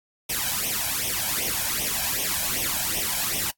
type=noise with flanger; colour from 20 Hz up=white; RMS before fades=-26 dBFS; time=0.29-3.51 s; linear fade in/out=10 ms; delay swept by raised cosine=0.33 to 1.29 ms; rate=2.6 Hz; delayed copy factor=+0.8; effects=noise-tail reverb RT60 0.1 s tail -22 dB re dry + AAC 64 kbps